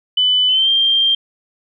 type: tone with pitch glide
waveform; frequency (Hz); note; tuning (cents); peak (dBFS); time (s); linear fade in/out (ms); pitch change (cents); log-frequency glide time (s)
sine; 3000 to 3178; F#7 to G7; +23 to +23; -11; 0.17-1.15; 5; +100; 0.48-0.69
effects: none